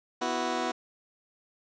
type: chord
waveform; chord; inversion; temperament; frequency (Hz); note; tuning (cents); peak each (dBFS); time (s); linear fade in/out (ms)
15% pulse; B suspended fourth; none; just; 246.9 / 329.3 / 370.4; B3 / E4 / F#4; 0 / -2 / +2; -27; 0.21-0.72; 10
effects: resampled to 16000 Hz + 9-bit